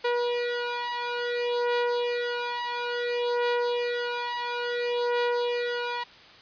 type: beating tone pair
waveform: sawtooth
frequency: 482.4 / 482.98 Hz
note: B4 / B4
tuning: -41 / -39 cents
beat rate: 0.58 Hz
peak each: -25 / -25 dBFS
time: 0.04-6.04 s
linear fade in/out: 10 ms
effects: white hiss -50 dBFS RMS until 6.41 s + resampled to 11025 Hz